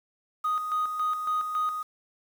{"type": "tone with tremolo", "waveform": "sine", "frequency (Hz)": 1244.5, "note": "D#6", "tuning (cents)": 0, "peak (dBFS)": -22, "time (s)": [0.44, 1.83], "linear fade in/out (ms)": 10, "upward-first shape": "square", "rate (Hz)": 3.6, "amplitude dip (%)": 55, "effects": ["tanh soft clip ceiling -22 dBFS", "8-bit"]}